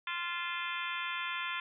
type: harmonic tone with a mistuned harmonic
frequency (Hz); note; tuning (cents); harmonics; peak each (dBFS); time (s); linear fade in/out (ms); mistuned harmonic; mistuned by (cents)
347.2; F4; -10; 3 / 4 / 5 / 6 / 7 / 8 / 9 / 10; -40 / -41 / -42 / -43 / -43 / -44 / -45 / -45; 0.07-1.6; 2; 8; -79
effects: none